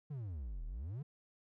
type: exponential two-way sweep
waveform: triangle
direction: down then up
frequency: 155.56 to 36.71 to 155.56 Hz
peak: -38 dBFS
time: 0.1-1.03 s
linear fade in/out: 10 ms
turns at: 0.65 s
effects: none